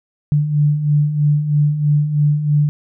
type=beating tone pair; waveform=sine; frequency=145.5 / 148.6 Hz; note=D3 / D3; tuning=-16 / +21 cents; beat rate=3.1 Hz; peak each=-20 / -13 dBFS; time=0.32-2.69 s; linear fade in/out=0 ms; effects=none